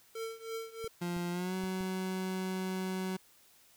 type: tone with tremolo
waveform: square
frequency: 450.7 Hz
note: A4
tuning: 42 cents sharp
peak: -36 dBFS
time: 0.15-0.88 s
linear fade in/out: 5 ms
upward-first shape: triangle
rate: 3.1 Hz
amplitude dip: 90%
type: clicks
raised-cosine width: 5 ms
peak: -37 dBFS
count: 4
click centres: 0.844 / 1.166 / 1.638 / 1.808 s
type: tone with pitch glide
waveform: 30% pulse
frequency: 174.61 to 187.14 Hz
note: F3 to F#3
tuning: 0 to +20 cents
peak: -31 dBFS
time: 1.01-3.17 s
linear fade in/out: 10 ms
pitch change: +120 cents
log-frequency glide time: 1.31-1.55 s
effects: white hiss -63 dBFS RMS until 3.76 s